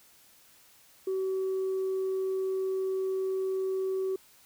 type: tone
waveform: sine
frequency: 380 Hz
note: F#4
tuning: 46 cents sharp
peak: -26 dBFS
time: 1.07-4.16 s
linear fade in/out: 5 ms
effects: tanh soft clip ceiling -25 dBFS + white hiss -59 dBFS RMS until 4.45 s